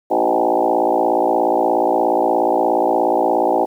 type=tone with frequency modulation; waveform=sine; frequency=566 Hz; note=C#5; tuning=36 cents sharp; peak=-12 dBFS; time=0.1-3.66 s; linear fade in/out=20 ms; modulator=56.9 Hz; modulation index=5.2; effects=high-pass 300 Hz 12 dB/octave + 8-bit